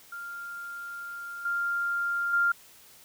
sine tone with level steps, 1396 Hz, F6, 1 cent flat, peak -36 / -26 / -21 dBFS, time 0.12-2.52 s, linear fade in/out 5 ms, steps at 1.45 / 2.33 s, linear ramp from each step 5 ms, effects white hiss -54 dBFS RMS until 3.04 s

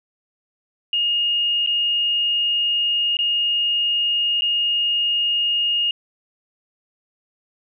sine tone with dropouts, 2850 Hz, F7, 34 cents sharp, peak -17 dBFS, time 0.93-5.91 s, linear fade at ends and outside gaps 2 ms, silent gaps 1.663-1.672 / 3.17-3.189 / 4.41-4.42 s, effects none

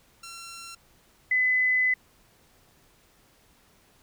10% pulse / sine tone pair in turn, 1360 / 2013 Hz, F6 / B6, -46 / +33 cents, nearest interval perfect fifth, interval 679 cents, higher second, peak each -32 / -20 dBFS, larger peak second, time 0.23-0.75 / 1.31-1.94 s, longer second, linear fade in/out 5 ms, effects pink hiss -61 dBFS RMS until 4.02 s

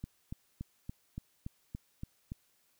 click train, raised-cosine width 5 ms, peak -27 dBFS, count 9, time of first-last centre 0.04-2.319 s, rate 3.51 Hz, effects white hiss -72 dBFS RMS until 2.79 s

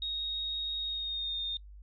sine tone with pitch glide, 3751 to 3657 Hz, A#7 to A#7, +10 to -34 cents, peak -32 dBFS, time 0.02-1.57 s, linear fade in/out 2 ms, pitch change -44 cents, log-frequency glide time 0.82-1.39 s, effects noise-tail reverb RT60 0.1 s tail -22 dB re dry + added 50 Hz sine -47 dBFS peak until 1.82 s

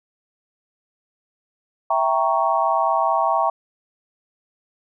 sine chord, E diminished seventh, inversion none, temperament equal, 659.3 / 784 / 932.3 / 1108.7 Hz, E5 / G5 / Bb5 / Db6, 0 / 0 / 0 / 0 cents, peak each -22 dBFS, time 1.9-3.5 s, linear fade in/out 5 ms, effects none

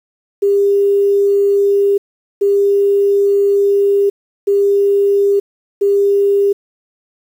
sine tone bursts at uneven times, 400.9 Hz, G4, 39 cents sharp, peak -9 dBFS, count 4, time 0.42-1.98 / 2.41-4.1 / 4.47-5.4 / 5.81-6.53 s, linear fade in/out 10 ms, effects 7-bit

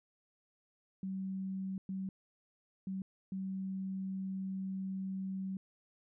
sine tone bursts at uneven times, 190.9 Hz, G3, 46 cents flat, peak -36 dBFS, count 4, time 1.03-1.78 / 1.89-2.09 / 2.87-3.02 / 3.32-5.57 s, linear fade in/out 2 ms, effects none

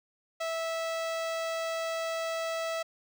sawtooth tone with notch filter, 655 Hz, E5, 11 cents flat, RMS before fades -33 dBFS, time 0.4-2.83 s, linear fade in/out 10 ms, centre 12000 Hz, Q 0.7, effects none

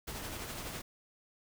pink noise with tremolo, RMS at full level -40 dBFS, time 0.07-0.82 s, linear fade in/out 10 ms, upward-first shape triangle, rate 12 Hz, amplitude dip 40%, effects none

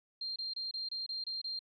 sine tone bursts, 4186 Hz, C8, in tune, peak -36 dBFS, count 8, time 0.21-1.592 s, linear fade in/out 5 ms, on 150 ms, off 26 ms, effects none

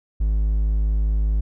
triangle tone, 52.5 Hz, G#1, 19 cents sharp, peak -15 dBFS, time 0.2-1.41 s, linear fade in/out 10 ms, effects none

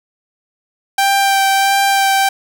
sawtooth tone with vibrato, 785 Hz, G5, 2 cents sharp, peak -7 dBFS, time 0.98-2.29 s, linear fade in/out 5 ms, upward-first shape sine, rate 1.5 Hz, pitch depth 12 cents each way, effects none

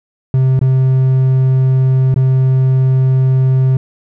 triangle tone with dropouts, 131 Hz, C3, 2 cents sharp, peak -6 dBFS, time 0.34-3.77 s, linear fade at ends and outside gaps 2 ms, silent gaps 0.592-0.613 / 2.143-2.161 s, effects none

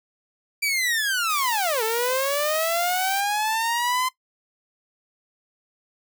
sawtooth linear two-way sweep, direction down then up, 2349 to 435.2 to 1033 Hz, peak -18 dBFS, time 0.62-4.09 s, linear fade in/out 10 ms, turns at 1.83 s
blue noise, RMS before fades -32 dBFS, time 1.29-3.21 s, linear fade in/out 10 ms
effects noise-tail reverb RT60 0.1 s tail -18 dB re dry

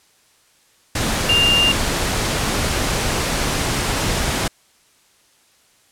sine tone in noise, 2800 Hz, F7, 4 cents sharp, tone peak -13 dBFS, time 1.29-1.72 s, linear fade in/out 5 ms, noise pink, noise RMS -20 dBFS, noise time 0.95-4.48 s, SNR +4 dB, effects white hiss -56 dBFS RMS until 5.91 s + low-pass 10000 Hz 12 dB/octave

